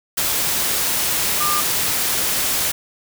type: tone in noise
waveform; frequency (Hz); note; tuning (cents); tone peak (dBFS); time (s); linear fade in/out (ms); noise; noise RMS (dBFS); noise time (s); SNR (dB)
sine; 1200; D6; +37; -20; 1.4-1.61; 10; white; -20; 0.17-2.72; -3
effects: none